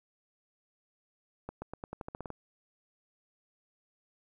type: accelerating click train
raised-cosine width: 1 ms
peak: -25 dBFS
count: 11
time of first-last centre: 1.49-2.303 s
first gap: 130 ms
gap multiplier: 0.89
effects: 11-bit